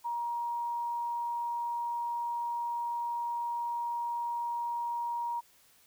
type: tone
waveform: sine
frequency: 946 Hz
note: A#5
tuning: 25 cents sharp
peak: -31 dBFS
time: 0.04-5.41 s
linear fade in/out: 20 ms
effects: white hiss -63 dBFS RMS until 5.86 s